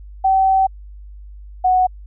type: tone pair in turn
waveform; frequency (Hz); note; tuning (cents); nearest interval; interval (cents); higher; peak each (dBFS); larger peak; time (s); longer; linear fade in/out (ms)
sine; 767 / 739.2; G5 / F#5; -38 / -2; minor second; 64; first; -11; neither; 0.24-0.67 / 1.64-1.87; first; 10
effects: added 50 Hz sine -34 dBFS peak until 2.06 s